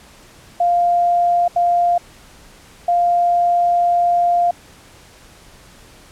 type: tone bursts at uneven times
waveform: sine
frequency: 698.5 Hz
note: F5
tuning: in tune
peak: -12 dBFS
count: 3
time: 0.6-1.48 / 1.56-1.98 / 2.88-4.51 s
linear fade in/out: 5 ms
effects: pink hiss -45 dBFS RMS until 6.11 s + low-pass 11000 Hz 12 dB/octave

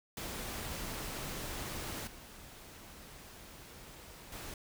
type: noise with level steps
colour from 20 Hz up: pink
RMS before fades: -41 / -52 / -45 dBFS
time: 0.17-4.54 s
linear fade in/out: 2 ms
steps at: 2.07 / 4.32 s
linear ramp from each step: 5 ms
effects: none

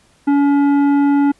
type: tone with tanh clipping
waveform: sine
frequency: 283.7 Hz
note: C#4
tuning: 40 cents sharp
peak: -12 dBFS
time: 0.27-1.32 s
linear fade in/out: 10 ms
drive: 11 dB
effects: pink hiss -54 dBFS RMS until 1.39 s + resampled to 24000 Hz

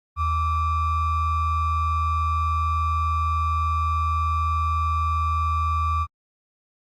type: ring-modulated tone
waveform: triangle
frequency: 622.3 Hz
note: D#5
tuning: in tune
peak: -15 dBFS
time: 0.16-6.07 s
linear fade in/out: 50 ms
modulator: 542 Hz
effects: Opus 32 kbps

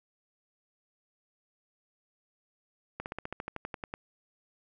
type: slowing click train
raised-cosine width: 0.5 ms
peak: -21 dBFS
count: 13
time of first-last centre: 3-3.939 s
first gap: 59 ms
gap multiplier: 1.05
effects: none

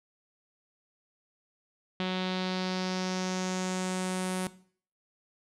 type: tone with low-pass filter sweep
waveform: sawtooth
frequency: 185 Hz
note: F#3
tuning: in tune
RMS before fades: -31 dBFS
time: 2-4.47 s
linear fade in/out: 0 ms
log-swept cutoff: 3500 to 10000 Hz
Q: 3
effects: noise-tail reverb RT60 0.5 s tail -17 dB re dry

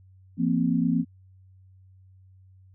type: chord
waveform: sine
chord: F suspended fourth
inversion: none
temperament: equal with one note detuned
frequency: 171.02 / 233.1 / 261.6 Hz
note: F3 / Bb3 / C4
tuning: -36 / 0 / 0 cents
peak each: -25 dBFS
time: 0.37-1.05 s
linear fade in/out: 50 ms
effects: added 94 Hz sine -51 dBFS peak until 2.74 s

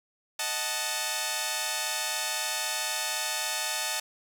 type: chord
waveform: 5% pulse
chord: D# diminished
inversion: none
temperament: equal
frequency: 622.3 / 740 / 880 Hz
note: D#5 / F#5 / A5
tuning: 0 / 0 / 0 cents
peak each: -23 / -24 / -19 dBFS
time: 0.39-4 s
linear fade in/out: 5 ms
effects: none

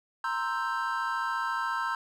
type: chord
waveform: triangle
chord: C dominant seventh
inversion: third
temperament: equal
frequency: 932.3 / 1046.5 / 1318.5 / 1568 Hz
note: Bb5 / C6 / E6 / G6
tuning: 0 / 0 / 0 / 0 cents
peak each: -32 dBFS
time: 0.24-1.95 s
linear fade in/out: 2 ms
effects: none

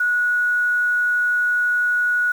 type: tone with quantisation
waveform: sine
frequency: 1461 Hz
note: F#6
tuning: 22 cents flat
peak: -16 dBFS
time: 0-2.32 s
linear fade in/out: 5 ms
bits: 7
effects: none

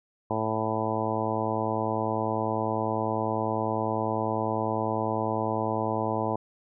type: harmonic tone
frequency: 110 Hz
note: A2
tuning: in tune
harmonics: 1 / 2 / 3 / 4 / 5 / 6 / 7 / 8 / 9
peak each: -34 / -34 / -34 / -34 / -34 / -34 / -34 / -34 / -34 dBFS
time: 0.3-6.36 s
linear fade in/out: 5 ms
effects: none

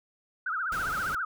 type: tone with vibrato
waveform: sine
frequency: 1396.9 Hz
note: F6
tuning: in tune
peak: -28 dBFS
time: 0.46-1.25 s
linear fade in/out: 5 ms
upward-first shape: triangle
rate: 15 Hz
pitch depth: 230 cents each way
type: noise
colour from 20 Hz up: pink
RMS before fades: -40 dBFS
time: 0.72-1.15 s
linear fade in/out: 2 ms
effects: none

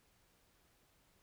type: silence
effects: pink hiss -72 dBFS RMS until 1.22 s

